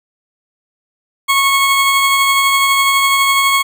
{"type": "tone with tremolo", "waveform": "20% pulse", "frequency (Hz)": 1098, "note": "C#6", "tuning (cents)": -17, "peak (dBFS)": -4, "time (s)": [1.28, 3.63], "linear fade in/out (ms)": 20, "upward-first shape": "triangle", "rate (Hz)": 12, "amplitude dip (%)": 30, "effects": []}